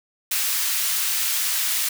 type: high-pass noise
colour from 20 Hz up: white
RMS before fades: -23 dBFS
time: 0.31-1.89 s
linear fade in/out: 5 ms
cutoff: 1500 Hz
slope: 12 dB/octave
effects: none